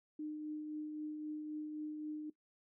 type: tone with tremolo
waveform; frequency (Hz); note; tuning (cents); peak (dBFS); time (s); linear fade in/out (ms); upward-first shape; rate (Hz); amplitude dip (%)
sine; 304.3; D#4; -38; -38; 0.19-2.3; 5; triangle; 3.8; 35
effects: noise-tail reverb RT60 0.1 s tail -17 dB re dry